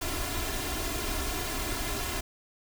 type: noise with comb filter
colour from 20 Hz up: pink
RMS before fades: -32 dBFS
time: 0.01-2.21 s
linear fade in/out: 10 ms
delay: 2.9 ms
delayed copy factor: +0.8
effects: none